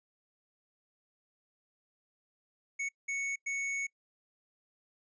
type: tone bursts at uneven times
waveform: square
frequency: 2217 Hz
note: C#7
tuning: in tune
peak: -33 dBFS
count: 3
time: 2.79-2.89 / 3.08-3.36 / 3.46-3.87 s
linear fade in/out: 10 ms
effects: noise-tail reverb RT60 0.1 s tail -26 dB re dry + resampled to 16000 Hz